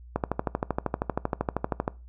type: click train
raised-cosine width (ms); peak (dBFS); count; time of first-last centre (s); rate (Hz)
1; -11; 23; 0.16-1.879; 12.8
effects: noise-tail reverb RT60 0.3 s tail -21 dB re dry + added 60 Hz sine -44 dBFS peak until 2.08 s